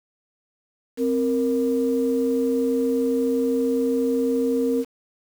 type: tone pair together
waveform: sine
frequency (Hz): 261.6 / 466.1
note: C4 / A#4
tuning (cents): 0 / 0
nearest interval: minor seventh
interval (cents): 1000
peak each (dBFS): -21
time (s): 0.97-4.85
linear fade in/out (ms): 50
effects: tanh soft clip ceiling -11 dBFS + 7-bit